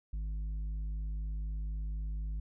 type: tone with tanh clipping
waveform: sine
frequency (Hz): 52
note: G#1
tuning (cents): +3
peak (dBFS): -35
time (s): 0.13-2.4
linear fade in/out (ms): 5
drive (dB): 6
effects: none